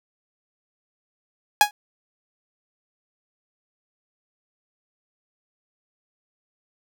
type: tone with exponential decay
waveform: sawtooth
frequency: 830.6 Hz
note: G#5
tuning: in tune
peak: -4 dBFS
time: 1.61-1.71 s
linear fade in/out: 1 ms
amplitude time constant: 21 ms
effects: none